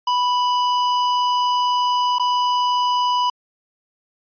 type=tone with dropouts; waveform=square; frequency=987.8 Hz; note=B5; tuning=in tune; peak=-17 dBFS; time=0.07-3.3 s; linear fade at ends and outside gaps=5 ms; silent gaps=2.185-2.196 s; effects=resampled to 11025 Hz